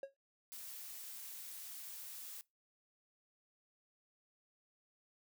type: tone with exponential decay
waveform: triangle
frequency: 547 Hz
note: C#5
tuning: 23 cents flat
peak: -36 dBFS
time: 0.03-0.14 s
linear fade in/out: 2 ms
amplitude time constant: 22 ms
type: noise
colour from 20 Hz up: blue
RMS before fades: -49 dBFS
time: 0.52-2.41 s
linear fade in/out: 0 ms
effects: noise-tail reverb RT60 0.2 s tail -22 dB re dry